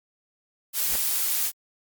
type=noise; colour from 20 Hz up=blue; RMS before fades=-25 dBFS; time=0.73-1.52 s; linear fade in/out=50 ms
type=noise with exponential growth; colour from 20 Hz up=pink; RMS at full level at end=-31 dBFS; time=0.8-0.96 s; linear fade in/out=2 ms; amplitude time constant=34 ms
effects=Opus 48 kbps